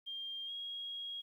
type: tone with pitch glide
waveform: sine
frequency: 3200 to 3286 Hz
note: G7 to G#7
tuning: +35 to -19 cents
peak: -40 dBFS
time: 0.06-1.22 s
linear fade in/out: 20 ms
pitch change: +46 cents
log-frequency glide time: 0.46-0.51 s
effects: 12-bit